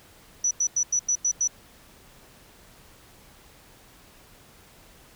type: tone bursts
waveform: sine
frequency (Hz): 5920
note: F#8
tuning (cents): 0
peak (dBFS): -20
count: 7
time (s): 0.44-1.476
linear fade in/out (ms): 5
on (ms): 70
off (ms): 91
effects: pink hiss -53 dBFS RMS until 5.15 s